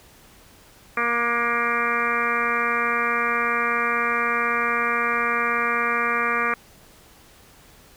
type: harmonic tone with a mistuned harmonic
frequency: 236.1 Hz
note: A#3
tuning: 22 cents sharp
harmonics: 1 / 2 / 3 / 4 / 5 / 6 / 7 / 8 / 9 / 10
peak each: -34 / -30 / -35 / -36 / -24 / -28 / -29 / -30 / -30 / -29 dBFS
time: 0.97-6.54 s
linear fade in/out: 2 ms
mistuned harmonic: 6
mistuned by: +23 cents
effects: pink hiss -51 dBFS RMS until 7.96 s